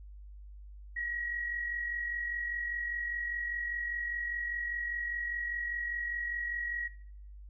sine tone with amplitude modulation, 1907 Hz, A#6, 39 cents sharp, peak -31 dBFS, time 0.96-6.88 s, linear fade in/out 10 ms, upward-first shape sine, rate 45 Hz, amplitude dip 45%, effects noise-tail reverb RT60 0.6 s tail -18 dB re dry + added 50 Hz sine -46 dBFS peak until 7.49 s

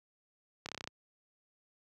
slowing click train, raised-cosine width 0.2 ms, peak -22 dBFS, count 8, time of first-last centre 0.66-0.875 s, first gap 28 ms, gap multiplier 1.03, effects high-pass 80 Hz 12 dB/octave

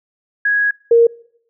sine tone pair in turn, 1660 / 465.8 Hz, G#6 / A#4, -1 / -1 cents, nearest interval octave + minor seventh, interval 2200 cents, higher first, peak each -12 / -6 dBFS, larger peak second, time 0.45-0.71 / 0.91-1.07 s, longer first, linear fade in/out 5 ms, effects noise-tail reverb RT60 0.7 s tail -25 dB re dry

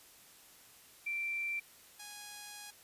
sine / 5% pulse tone pair in turn, 2349 / 828.4 Hz, D7 / G#5, 0 / -5 cents, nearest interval octave + tritone, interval 1805 cents, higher first, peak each -34 / -35 dBFS, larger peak first, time 1.06-1.6 / 1.99-2.71 s, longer second, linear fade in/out 10 ms, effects white hiss -59 dBFS RMS until 2.83 s + resampled to 32000 Hz

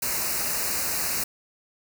white band-stop noise, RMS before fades -27 dBFS, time 0.02-1.24 s, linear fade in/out 5 ms, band 2800 to 4000 Hz, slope 96 dB/octave, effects none

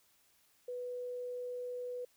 sine tone, 493.9 Hz, B4, in tune, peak -38 dBFS, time 0.68-2.05 s, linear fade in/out 5 ms, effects white hiss -70 dBFS RMS until 2.16 s

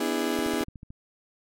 35% pulse chord, E dominant seventh, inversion second, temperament just, 247.2 / 296.7 / 329.6 / 412 Hz, B3 / D4 / E4 / G#4, +2 / +18 / 0 / -14 cents, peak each -29 dBFS, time 0-0.64 s, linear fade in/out 5 ms
click train, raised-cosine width 5 ms, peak -30 dBFS, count 8, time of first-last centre 0.39-0.905 s, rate 13.6 Hz
effects MP3 64 kbps

